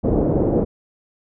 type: low-pass noise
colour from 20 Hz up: white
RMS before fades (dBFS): -18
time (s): 0.03-0.65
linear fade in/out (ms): 20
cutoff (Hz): 510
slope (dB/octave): 24
effects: none